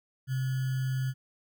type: tone with sample-and-hold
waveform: sine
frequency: 130.81 Hz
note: C3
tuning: in tune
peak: -27 dBFS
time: 0.27-1.14 s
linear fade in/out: 50 ms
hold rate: 1575 Hz
effects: none